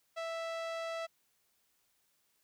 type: tone with low-pass filter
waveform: sawtooth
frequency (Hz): 659.3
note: E5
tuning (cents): 0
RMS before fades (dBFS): -39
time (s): 0.16-1.07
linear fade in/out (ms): 20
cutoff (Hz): 5100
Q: 0.6
effects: white hiss -75 dBFS RMS until 2.43 s